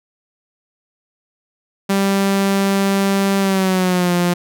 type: tone with pitch glide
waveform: sawtooth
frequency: 196.4 to 175.99 Hz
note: G3 to F3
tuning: +4 to +14 cents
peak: -10 dBFS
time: 1.89-4.34 s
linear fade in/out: 10 ms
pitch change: -190 cents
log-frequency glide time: 3.39-4.13 s
effects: none